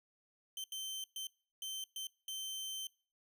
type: tone bursts at uneven times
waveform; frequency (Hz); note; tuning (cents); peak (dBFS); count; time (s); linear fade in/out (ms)
sawtooth; 3100; G7; -20; -37; 6; 0.57-0.64 / 0.72-1.04 / 1.16-1.27 / 1.62-1.84 / 1.96-2.07 / 2.28-2.87; 2
effects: noise-tail reverb RT60 0.4 s tail -23 dB re dry